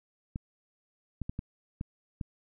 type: clicks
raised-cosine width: 5 ms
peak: -22 dBFS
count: 6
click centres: 0.359 / 1.217 / 1.295 / 1.391 / 1.811 / 2.212 s
effects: none